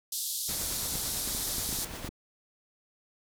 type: band-pass noise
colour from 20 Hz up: white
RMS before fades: -34 dBFS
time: 0.12-1.85 s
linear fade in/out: 5 ms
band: 3500 to 14000 Hz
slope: 48 dB/octave
type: noise with tremolo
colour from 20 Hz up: pink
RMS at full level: -39 dBFS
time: 0.48-2.09 s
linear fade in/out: 10 ms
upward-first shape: triangle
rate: 9 Hz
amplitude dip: 40%
type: clicks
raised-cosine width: 3 ms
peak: -27 dBFS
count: 10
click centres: 0.955 / 1.276 / 1.349 / 1.583 / 1.691 / 1.728 / 1.788 / 1.937 / 2.046 / 2.09 s
effects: none